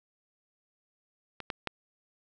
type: clicks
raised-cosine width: 0.3 ms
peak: -23 / -16 / -15 dBFS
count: 3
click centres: 1.403 / 1.502 / 1.673 s
effects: none